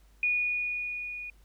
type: tone with level ramp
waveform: sine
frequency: 2456 Hz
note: D#7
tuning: 23 cents flat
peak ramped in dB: -23 to -37 dBFS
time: 0.23-1.3 s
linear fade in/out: 2 ms
effects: added 50 Hz sine -56 dBFS peak until 1.44 s + pink hiss -67 dBFS RMS until 1.44 s